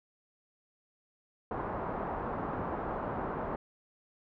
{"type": "low-pass noise", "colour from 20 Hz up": "white", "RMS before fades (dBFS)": -36, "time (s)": [1.51, 3.56], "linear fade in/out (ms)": 2, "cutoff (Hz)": 1100, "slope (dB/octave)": 24, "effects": []}